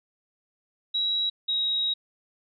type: tone pair in turn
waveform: sine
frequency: 3871 / 3809 Hz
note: B7 / A#7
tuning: -35 / +37 cents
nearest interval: unison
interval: 28 cents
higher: first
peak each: -23 dBFS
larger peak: neither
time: 0.94-1.3 / 1.48-1.94 s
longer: second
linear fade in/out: 10 ms
effects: none